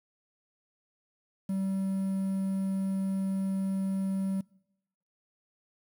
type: tone with quantisation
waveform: triangle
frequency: 192.6 Hz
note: G3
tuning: 30 cents flat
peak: -26 dBFS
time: 1.49-4.41 s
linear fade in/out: 5 ms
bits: 9
effects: noise-tail reverb RT60 0.9 s tail -25 dB re dry